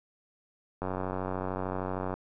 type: click train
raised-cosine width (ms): 1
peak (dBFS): -19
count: 124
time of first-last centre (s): 0.82-2.14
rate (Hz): 93.2
effects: none